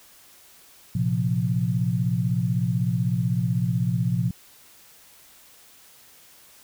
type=chord; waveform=sine; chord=Bb suspended second; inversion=none; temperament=equal with one note detuned; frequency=114.8 / 130.81 / 174.61 Hz; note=Bb2 / C3 / F3; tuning=-26 / 0 / 0 cents; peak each=-25 dBFS; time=0.95-4.31 s; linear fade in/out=5 ms; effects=white hiss -52 dBFS RMS until 6.63 s